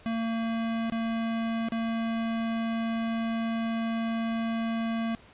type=tone with dropouts; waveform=square; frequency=227.4 Hz; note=A#3; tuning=43 cents flat; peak=-28 dBFS; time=0.06-5.15 s; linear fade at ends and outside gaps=0 ms; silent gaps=0.899-0.922 / 1.686-1.721 s; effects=pink hiss -54 dBFS RMS until 5.33 s + resampled to 8000 Hz